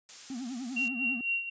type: noise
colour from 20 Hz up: blue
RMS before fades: -42 dBFS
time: 0.09-0.88 s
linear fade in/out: 0 ms
type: tone with vibrato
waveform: triangle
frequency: 250 Hz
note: B3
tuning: 21 cents sharp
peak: -33 dBFS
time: 0.3-1.21 s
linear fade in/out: 2 ms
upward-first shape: triangle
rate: 10 Hz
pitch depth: 190 cents each way
type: tone with tremolo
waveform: sine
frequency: 2750 Hz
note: F7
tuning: 27 cents flat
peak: -26 dBFS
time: 0.76-1.5 s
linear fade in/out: 10 ms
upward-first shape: sine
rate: 4 Hz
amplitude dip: 70%
effects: resampled to 16000 Hz